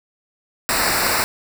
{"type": "noise with comb filter", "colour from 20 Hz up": "pink", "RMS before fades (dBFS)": -19, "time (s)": [0.69, 1.24], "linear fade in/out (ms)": 0, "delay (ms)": 0.31, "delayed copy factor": -0.8, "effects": []}